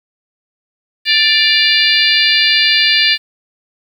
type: harmonic tone with a mistuned harmonic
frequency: 589 Hz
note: D5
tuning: 5 cents sharp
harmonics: 3 / 4 / 5 / 6 / 7 / 8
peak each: -16 / -16 / -16 / -16 / -16 / -16 dBFS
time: 1.05-3.18 s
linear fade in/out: 50 ms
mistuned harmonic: 5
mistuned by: -55 cents
effects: 7-bit